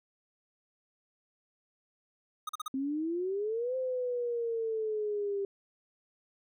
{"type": "tone bursts", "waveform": "square", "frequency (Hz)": 1244.5, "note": "D#6", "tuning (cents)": 0, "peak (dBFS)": -34, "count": 4, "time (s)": [2.47, 2.681], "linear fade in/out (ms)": 5, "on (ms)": 22, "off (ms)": 41}
{"type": "exponential two-way sweep", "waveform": "sine", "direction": "up then down", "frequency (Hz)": [261.6, 521, 394.3], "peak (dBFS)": -30, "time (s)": [2.74, 5.45], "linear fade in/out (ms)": 2, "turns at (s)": 3.76}
{"effects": []}